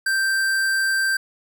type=tone with hard clipping; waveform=sine; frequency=1568 Hz; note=G6; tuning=in tune; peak=-20 dBFS; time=0.06-1.17 s; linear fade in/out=5 ms; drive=16 dB; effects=none

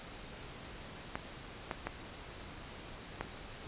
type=clicks; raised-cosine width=0.5 ms; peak=-20 dBFS; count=4; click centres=1.155 / 1.712 / 1.87 / 3.21 s; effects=pink hiss -48 dBFS RMS until 3.67 s + resampled to 8000 Hz

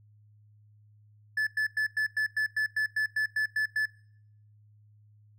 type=tone bursts; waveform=triangle; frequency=1733 Hz; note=A6; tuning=27 cents flat; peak=-23 dBFS; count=13; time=1.37-3.857 s; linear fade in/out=5 ms; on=99 ms; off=100 ms; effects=noise-tail reverb RT60 0.7 s tail -22 dB re dry + added 105 Hz sine -56 dBFS peak until 5.38 s

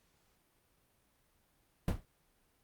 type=noise with exponential decay; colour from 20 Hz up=brown; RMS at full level=-25 dBFS; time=1.88-2.05 s; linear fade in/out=1 ms; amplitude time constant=35 ms; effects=pink hiss -73 dBFS RMS until 2.63 s + Opus 48 kbps

